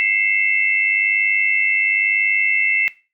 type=tone cluster; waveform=sine; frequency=2054 / 2155 / 2657 Hz; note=C7 / C#7 / E7; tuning=-33 / -49 / +13 cents; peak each=-19 dBFS; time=0-2.88 s; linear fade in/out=0 ms; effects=noise-tail reverb RT60 0.3 s tail -18 dB re dry